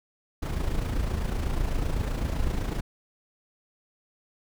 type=noise with amplitude modulation; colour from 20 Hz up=brown; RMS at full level=-25 dBFS; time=0.42-2.81 s; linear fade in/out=10 ms; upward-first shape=sine; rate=27.9 Hz; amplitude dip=55%; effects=none